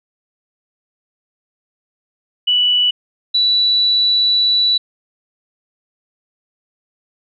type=tone pair in turn; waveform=sine; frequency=2958 / 3948 Hz; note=F#7 / B7; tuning=-1 / -1 cents; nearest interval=perfect fourth; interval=500 cents; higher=second; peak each=-11 dBFS; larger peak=neither; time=2.47-2.91 / 3.34-4.78 s; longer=second; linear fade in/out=10 ms; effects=none